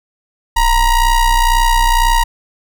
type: ring-modulated tone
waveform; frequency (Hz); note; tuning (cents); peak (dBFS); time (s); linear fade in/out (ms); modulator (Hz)
square; 479; A#4; +47; -7; 0.56-2.24; 10; 448
effects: 8-bit